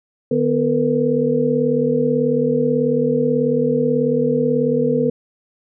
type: tone cluster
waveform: sine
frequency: 150.6 / 247.4 / 454.1 / 492.4 Hz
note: D3 / B3 / A#4 / B4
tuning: +44 / +3 / -45 / -5 cents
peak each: -24 / -19 / -19 / -20 dBFS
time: 0.31-5.1 s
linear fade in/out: 5 ms
effects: none